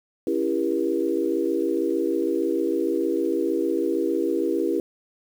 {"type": "chord", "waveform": "sine", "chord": "C# diminished seventh", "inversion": "none", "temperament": "just", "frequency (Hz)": [277.2, 332.6, 399.1, 479], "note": ["C#4", "E4", "G4", "Bb4"], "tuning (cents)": [0, 16, 31, 47], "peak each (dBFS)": [-29, -24, -26, -28], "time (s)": [0.27, 4.8], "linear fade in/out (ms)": 2, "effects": ["8-bit"]}